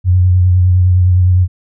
sine tone with vibrato, 90.8 Hz, F#2, 32 cents flat, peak -6 dBFS, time 0.04-1.48 s, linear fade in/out 50 ms, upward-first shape triangle, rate 9.8 Hz, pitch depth 38 cents each way, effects none

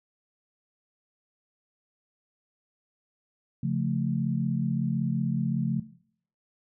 sine chord, Db augmented, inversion none, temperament equal, 138.59 / 174.61 / 220 Hz, Db3 / F3 / A3, 0 / 0 / 0 cents, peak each -28 / -29 / -31 dBFS, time 3.63-5.8 s, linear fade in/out 5 ms, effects noise-tail reverb RT60 0.6 s tail -17 dB re dry

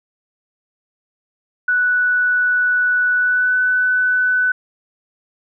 sine tone with pitch glide, 1480 to 1498.9 Hz, F#6 to F#6, 0 to +22 cents, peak -13 dBFS, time 1.68-4.52 s, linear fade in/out 5 ms, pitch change +22 cents, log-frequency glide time 3.16-3.56 s, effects none

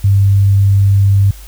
sine tone, 98.9 Hz, G2, 16 cents sharp, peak -6 dBFS, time 0.04-1.31 s, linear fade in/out 5 ms, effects added 50 Hz sine -31 dBFS peak until 1.47 s + white hiss -40 dBFS RMS until 1.47 s

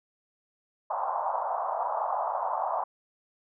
pink band-pass noise, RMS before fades -30 dBFS, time 0.9-2.84 s, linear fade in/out 5 ms, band 650 to 1100 Hz, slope 48 dB/octave, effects none

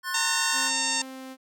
square chord, F# diminished, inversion second, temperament just, 1065.6 / 1480 / 1776 Hz, C6 / F#6 / A6, +31 / 0 / +16 cents, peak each -34 dBFS, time 0.03-0.71 s, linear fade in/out 50 ms
harmonic tone, 912 Hz, A#5, 38 cents flat, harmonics 1 / 2 / 3 / 4 / 5 / 6 / 7 / 8 / 9, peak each -33 / -33 / -33 / -33 / -33 / -33 / -33 / -33 / -33 dBFS, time 0.14-1.02 s, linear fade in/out 5 ms
sawtooth tone with pitch glide, 264.5 to 262.1 Hz, C4 to C4, +19 to +3 cents, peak -34 dBFS, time 0.52-1.37 s, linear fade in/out 50 ms, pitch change -16 cents, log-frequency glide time 0.82-1.24 s
effects none

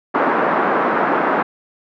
white band-pass noise, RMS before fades -17 dBFS, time 0.14-1.43 s, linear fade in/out 10 ms, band 210 to 1400 Hz, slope 24 dB/octave, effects none

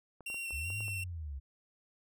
clicks, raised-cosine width 1 ms, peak -37 dBFS, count 7, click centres 0.207 / 0.301 / 0.344 / 0.507 / 0.703 / 0.806 / 0.882 s
45% pulse tone with vibrato, 2728 Hz, F7, 41 cents flat, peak -37 dBFS, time 0.26-1.04 s, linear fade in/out 5 ms, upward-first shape square, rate 2.6 Hz, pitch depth 13 cents each way
sine linear two-way sweep, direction up then down, 64.9 to 111.1 to 64.9 Hz, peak -38 dBFS, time 0.52-1.4 s, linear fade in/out 20 ms, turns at 0.79 s
effects none

